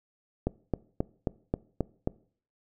click train, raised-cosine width 2 ms, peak -13 dBFS, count 7, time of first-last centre 0.47-2.074 s, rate 3.74 Hz, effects noise-tail reverb RT60 0.5 s tail -22 dB re dry

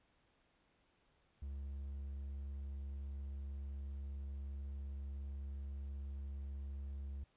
triangle tone, 69.3 Hz, C#2, in tune, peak -40 dBFS, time 1.42-7.24 s, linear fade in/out 5 ms, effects pink hiss -75 dBFS RMS until 7.36 s + resampled to 8000 Hz

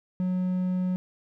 triangle tone, 183.1 Hz, F#3, 18 cents flat, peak -22 dBFS, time 0.2-0.96 s, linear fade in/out 0 ms, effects none

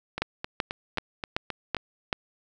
two click trains, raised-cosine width 0.3 ms, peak -9 / -15 dBFS, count 6 / 7, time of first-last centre 0.22-2.128 / 0.18-1.767 s, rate 2.62 / 3.78 Hz, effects none

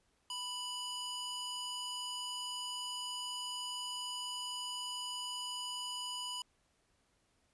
square tone with high-pass filter, 987.8 Hz, B5, in tune, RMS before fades -41 dBFS, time 0.3-6.42 s, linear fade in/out 2 ms, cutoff 2100 Hz, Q 1.1, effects pink hiss -75 dBFS RMS until 7.53 s + resampled to 24000 Hz

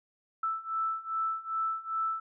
sine beating tone pair, 1318.5 / 1321 Hz, E6 / E6, 0 / +3 cents, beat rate 2.5 Hz, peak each -34 / -32 dBFS, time 0.43-2.2 s, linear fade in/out 5 ms, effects none

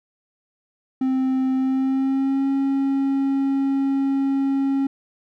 triangle tone with pitch glide, 261.6 to 273 Hz, C4 to C#4, 0 to -26 cents, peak -16 dBFS, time 1.01-4.87 s, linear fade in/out 5 ms, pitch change +74 cents, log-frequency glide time 1.55-2.49 s, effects none

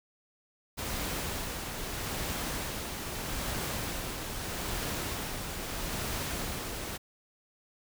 pink noise with tremolo, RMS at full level -34 dBFS, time 0.77-6.98 s, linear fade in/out 20 ms, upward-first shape sine, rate 0.79 Hz, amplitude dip 35%, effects none

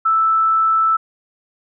sine tone, 1318.5 Hz, E6, in tune, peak -12 dBFS, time 0.05-0.97 s, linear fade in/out 10 ms, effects none

